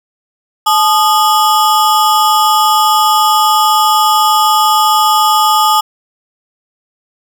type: ring-modulated tone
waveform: square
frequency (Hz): 1046.5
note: C6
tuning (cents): 0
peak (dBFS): -5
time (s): 0.66-5.81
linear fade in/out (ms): 10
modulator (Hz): 183
effects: none